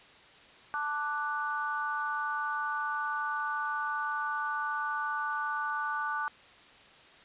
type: chord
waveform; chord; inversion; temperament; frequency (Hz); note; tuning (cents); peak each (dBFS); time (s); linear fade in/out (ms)
sine; D major; second; equal; 880 / 1174.7 / 1480; A5 / D6 / F#6; 0 / 0 / 0; -36 / -34 / -34; 0.74-6.28; 0
effects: white hiss -55 dBFS RMS until 7.24 s + resampled to 8000 Hz